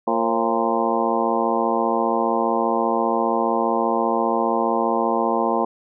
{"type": "harmonic tone with a mistuned harmonic", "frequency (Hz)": 115, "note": "A#2", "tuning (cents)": -23, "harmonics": [2, 3, 4, 5, 6, 7, 8, 9], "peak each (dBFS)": [-26, -26, -26, -26, -26, -26, -26, -26], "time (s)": [0.07, 5.65], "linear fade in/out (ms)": 5, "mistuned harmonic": 5, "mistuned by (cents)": -90, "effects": []}